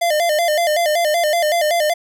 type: tone with vibrato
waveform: square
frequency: 645 Hz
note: E5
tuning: 38 cents flat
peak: -15 dBFS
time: 0.01-1.94 s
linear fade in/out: 10 ms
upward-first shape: square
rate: 5.3 Hz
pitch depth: 110 cents each way
effects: none